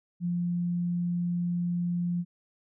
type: tone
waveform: sine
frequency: 174.61 Hz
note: F3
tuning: in tune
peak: -26 dBFS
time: 0.2-2.25 s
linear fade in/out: 50 ms
effects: none